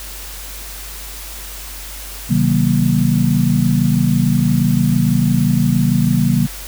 sine chord, C half-diminished seventh, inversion none, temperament just, 130.81 / 156.98 / 188.37 / 235.5 Hz, C3 / Eb3 / Gb3 / Bb3, 0 / +16 / +31 / +18 cents, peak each -17 dBFS, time 2.29-6.47 s, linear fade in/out 20 ms, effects added 49 Hz sine -32 dBFS peak until 6.67 s + white hiss -32 dBFS RMS until 6.67 s

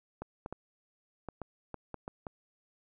clicks, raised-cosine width 1 ms, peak -25 dBFS, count 9, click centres 0.22 / 0.461 / 0.526 / 1.287 / 1.417 / 1.743 / 1.943 / 2.079 / 2.268 s, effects none

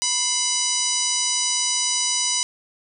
harmonic tone with a mistuned harmonic, 987.8 Hz, B5, in tune, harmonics 1 / 2 / 3 / 4 / 5 / 6 / 7 / 8 / 9, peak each -34 / -34 / -30 / -29 / -27 / -24 / -29 / -34 / -28 dBFS, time 0.02-2.43 s, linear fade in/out 0 ms, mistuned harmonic 2, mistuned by +100 cents, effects none

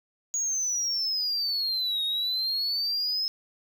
sine exponential two-way sweep, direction down then up, 6740 to 3729 to 5190 Hz, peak -23 dBFS, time 0.34-3.28 s, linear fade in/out 0 ms, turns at 2.04 s, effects tanh soft clip ceiling -24 dBFS + 10-bit

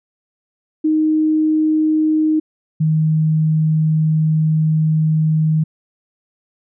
sine tone pair in turn, 311.1 / 156.77 Hz, D#4 / D#3, 0 / +13 cents, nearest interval octave, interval 1187 cents, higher first, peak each -12 dBFS, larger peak neither, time 0.84-2.4 / 2.8-5.64 s, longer second, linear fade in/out 10 ms, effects none

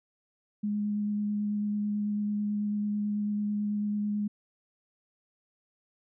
sine tone with vibrato, 207.7 Hz, G#3, in tune, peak -27 dBFS, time 0.63-4.28 s, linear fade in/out 10 ms, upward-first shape square, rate 9.1 Hz, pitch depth 8 cents each way, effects none

